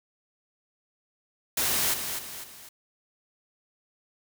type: noise with echo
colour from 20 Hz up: white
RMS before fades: -26 dBFS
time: 1.57-1.94 s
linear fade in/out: 5 ms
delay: 250 ms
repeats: 3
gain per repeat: -7 dB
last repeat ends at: 2.69 s
effects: none